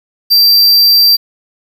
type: tone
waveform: square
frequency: 4699 Hz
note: D8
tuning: in tune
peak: -5 dBFS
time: 0.3-1.17 s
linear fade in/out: 20 ms
effects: 7-bit